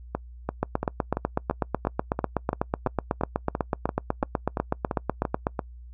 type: two click trains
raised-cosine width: 1 ms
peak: -12 / -9 dBFS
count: 17 / 40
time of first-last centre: 0.15-5.592 / 0.63-5.469 s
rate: 2.94 / 8.06 Hz
effects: noise-tail reverb RT60 0.1 s tail -25 dB re dry + added 60 Hz sine -41 dBFS peak until 5.93 s